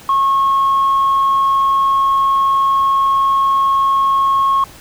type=tone; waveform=sine; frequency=1090 Hz; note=C#6; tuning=29 cents flat; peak=-9 dBFS; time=0.09-4.64 s; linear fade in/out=2 ms; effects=tanh soft clip ceiling -8 dBFS + pink hiss -39 dBFS RMS until 4.8 s